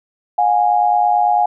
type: tone pair together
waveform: sine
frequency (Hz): 718 / 827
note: F5 / G#5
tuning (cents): +48 / -8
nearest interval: major second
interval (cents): 244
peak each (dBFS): -14 / -14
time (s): 0.38-1.46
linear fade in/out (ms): 5
effects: none